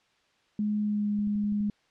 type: tone with pitch glide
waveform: sine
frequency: 209.9 to 206.9 Hz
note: G#3 to G#3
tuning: +19 to -6 cents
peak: -25 dBFS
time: 0.59-1.7 s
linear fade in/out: 2 ms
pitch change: -25 cents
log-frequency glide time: 0.8-1.09 s
type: click train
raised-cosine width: 5 ms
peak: -35 dBFS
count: 7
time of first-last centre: 1.19-1.69 s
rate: 12 Hz
effects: white hiss -67 dBFS RMS until 1.9 s + low-pass 4000 Hz 12 dB/octave